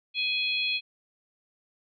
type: harmonic tone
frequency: 836 Hz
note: G#5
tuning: 11 cents sharp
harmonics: 3 / 4 / 5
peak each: -28 / -30 / -32 dBFS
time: 0.14-0.81 s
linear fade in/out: 50 ms
effects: none